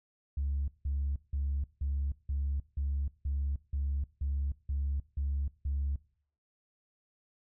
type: tone bursts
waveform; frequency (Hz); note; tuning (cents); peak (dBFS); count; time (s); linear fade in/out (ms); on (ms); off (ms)
sine; 70; C#2; +18; -28; 12; 0.37-5.96; 5; 310; 170
effects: noise-tail reverb RT60 0.6 s tail -22 dB re dry + tanh soft clip ceiling -26 dBFS